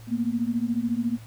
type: beating tone pair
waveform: sine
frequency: 228.5 / 242.5 Hz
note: A#3 / B3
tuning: -34 / -31 cents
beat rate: 14 Hz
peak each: -26 / -26 dBFS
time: 0.07-1.19 s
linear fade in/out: 50 ms
effects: added 112 Hz sine -42 dBFS peak until 1.26 s + pink hiss -52 dBFS RMS until 1.26 s